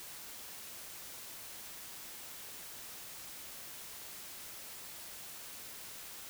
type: silence
effects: white hiss -48 dBFS RMS until 6.29 s